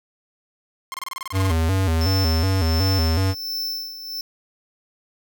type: tone bursts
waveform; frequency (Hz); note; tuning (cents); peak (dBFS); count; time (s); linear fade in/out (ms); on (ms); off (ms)
sawtooth; 1060; C6; +22; -24; 13; 0.92-1.517; 0; 21; 27
type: tone with vibrato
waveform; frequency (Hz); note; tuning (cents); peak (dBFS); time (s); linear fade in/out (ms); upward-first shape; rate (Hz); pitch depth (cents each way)
square; 88; F2; +14; -18; 1.32-3.35; 50; square; 2.7; 140
type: tone with tremolo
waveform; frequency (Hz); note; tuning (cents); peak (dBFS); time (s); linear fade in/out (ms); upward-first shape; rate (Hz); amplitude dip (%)
square; 5320; E8; +15; -24; 2.01-4.21; 2; sine; 1.4; 70
effects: none